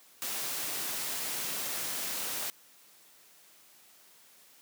white noise, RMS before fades -35 dBFS, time 0.22-2.5 s, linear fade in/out 0 ms, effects white hiss -59 dBFS RMS until 4.61 s + high-pass 150 Hz 12 dB/octave

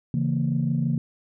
sine chord, A# diminished, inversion first, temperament equal with one note detuned, 138.59 / 164.81 / 230.5 Hz, C#3 / E3 / A#3, 0 / 0 / -19 cents, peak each -24 / -25 / -26 dBFS, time 0.14-0.98 s, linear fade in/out 2 ms, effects tanh soft clip ceiling -13 dBFS

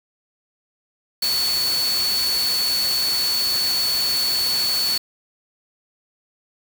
sine tone in noise, 4435 Hz, C#8, in tune, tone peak -19 dBFS, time 1.22-4.98 s, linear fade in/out 5 ms, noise white, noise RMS -27 dBFS, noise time 1.22-4.98 s, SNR +5 dB, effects none

